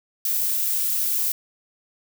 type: noise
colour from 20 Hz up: violet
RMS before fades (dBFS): -23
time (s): 0.25-1.32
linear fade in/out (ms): 2
effects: none